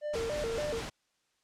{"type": "tone with vibrato", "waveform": "triangle", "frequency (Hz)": 522, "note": "C5", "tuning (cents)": -4, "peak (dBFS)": -30, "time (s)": [0.01, 0.82], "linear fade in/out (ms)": 50, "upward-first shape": "square", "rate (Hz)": 3.5, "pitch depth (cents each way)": 230}
{"type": "noise with tremolo", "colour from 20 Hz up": "pink", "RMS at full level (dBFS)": -38, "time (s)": [0.13, 0.9], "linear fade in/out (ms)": 10, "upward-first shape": "sine", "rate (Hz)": 4.8, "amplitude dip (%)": 25}
{"effects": ["white hiss -75 dBFS RMS until 1.43 s", "low-pass 7000 Hz 12 dB/octave"]}